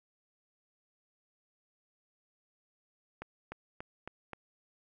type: accelerating click train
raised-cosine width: 0.5 ms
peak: -26 dBFS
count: 5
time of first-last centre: 3.22-4.333 s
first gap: 300 ms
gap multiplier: 0.95
effects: none